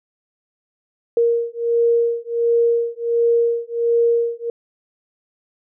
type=beating tone pair; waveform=sine; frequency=467.2 / 468.6 Hz; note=A#4 / A#4; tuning=+4 / +9 cents; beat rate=1.4 Hz; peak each=-18 dBFS; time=1.17-4.5 s; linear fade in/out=2 ms; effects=none